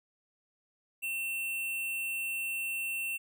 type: tone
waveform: square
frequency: 2700 Hz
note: E7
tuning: 41 cents sharp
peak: -33 dBFS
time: 1.02-3.18 s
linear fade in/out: 20 ms
effects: none